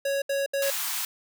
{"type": "tone bursts", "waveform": "square", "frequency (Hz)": 554.4, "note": "C#5", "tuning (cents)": 0, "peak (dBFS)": -25, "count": 3, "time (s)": [0.05, 0.704], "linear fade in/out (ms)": 5, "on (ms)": 170, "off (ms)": 72}
{"type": "high-pass noise", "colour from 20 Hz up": "white", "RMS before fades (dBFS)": -30, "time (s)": [0.62, 1.05], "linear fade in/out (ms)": 2, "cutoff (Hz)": 800, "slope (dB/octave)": 48}
{"effects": []}